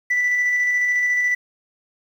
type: tone with tremolo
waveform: sine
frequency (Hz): 1975.5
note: B6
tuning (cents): 0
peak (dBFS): -14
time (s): 0.1-1.35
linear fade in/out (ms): 10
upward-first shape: square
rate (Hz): 14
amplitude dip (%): 25
effects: tanh soft clip ceiling -14 dBFS + 8-bit